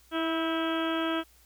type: harmonic tone with a mistuned harmonic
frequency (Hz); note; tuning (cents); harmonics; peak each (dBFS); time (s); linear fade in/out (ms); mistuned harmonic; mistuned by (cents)
326.2; E4; -18; 1 / 2 / 3 / 4 / 5 / 6 / 7 / 8 / 9 / 10; -29 / -34 / -39 / -35 / -38 / -46 / -46 / -43 / -44 / -39; 0.11-1.24; 50; 5; -37
effects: added 60 Hz sine -61 dBFS peak until 1.45 s + white hiss -61 dBFS RMS until 1.45 s